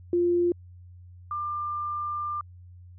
sine tone pair in turn, 349.2 / 1193.7 Hz, F4 / D6, 0 / +28 cents, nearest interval octave + major sixth, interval 2128 cents, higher second, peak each -20 / -28 dBFS, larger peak first, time 0.13-0.52 / 1.31-2.41 s, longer second, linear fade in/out 2 ms, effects added 89 Hz sine -45 dBFS peak until 2.98 s

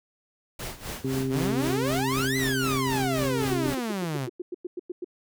pink noise with tremolo, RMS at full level -34 dBFS, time 0.59-3.75 s, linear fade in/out 5 ms, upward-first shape sine, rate 3.9 Hz, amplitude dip 80%
harmonic tone, 132.5 Hz, C3, 22 cents sharp, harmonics 1 / 2 / 3, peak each -30 / -28 / -31 dBFS, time 1.04-3.73 s, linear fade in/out 5 ms
sawtooth exponential two-way sweep, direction up then down, 120 to 2053 to 120 Hz, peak -24 dBFS, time 1.29-4.29 s, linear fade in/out 50 ms, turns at 2.37 s
sine tone bursts, 357 Hz, F4, 38 cents sharp, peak -29 dBFS, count 13, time 3.52-5.045 s, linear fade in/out 5 ms, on 25 ms, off 100 ms
effects none

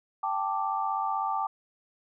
sine chord, G suspended second, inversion none, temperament equal, 784 / 880 / 1174.7 Hz, G5 / A5 / D6, 0 / 0 / 0 cents, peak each -31 dBFS, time 0.23-1.47 s, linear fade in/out 5 ms, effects none

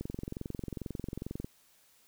click train, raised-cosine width 3 ms, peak -24 dBFS, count 33, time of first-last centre 0.01-1.445 s, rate 22.3 Hz, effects white hiss -65 dBFS RMS until 2.07 s

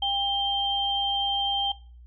sine tone pair together, 798 / 3154 Hz, G5 / G7, +31 / +10 cents, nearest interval 2 octaves, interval 2379 cents, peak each -28 / -24 dBFS, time 0.02-1.72 s, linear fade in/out 5 ms, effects noise-tail reverb RT60 0.4 s tail -19 dB re dry + added 60 Hz sine -45 dBFS peak until 2.06 s

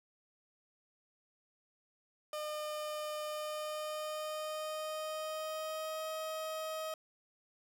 30% pulse tone with pitch glide, 606 to 631.4 Hz, D#5 to D#5, -46 to +25 cents, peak -35 dBFS, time 2.33-6.94 s, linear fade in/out 2 ms, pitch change +71 cents, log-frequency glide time 3.25-6.09 s, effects none

